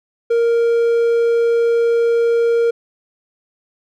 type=tone; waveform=triangle; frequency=466.2 Hz; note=A#4; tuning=in tune; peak=-10 dBFS; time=0.3-2.71 s; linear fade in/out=10 ms; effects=none